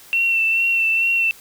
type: tone with vibrato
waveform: sine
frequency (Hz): 2700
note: E7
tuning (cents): +41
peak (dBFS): -15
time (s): 0.13-1.31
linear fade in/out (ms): 0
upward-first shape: sine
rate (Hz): 2.3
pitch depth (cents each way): 24
effects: white hiss -45 dBFS RMS until 1.4 s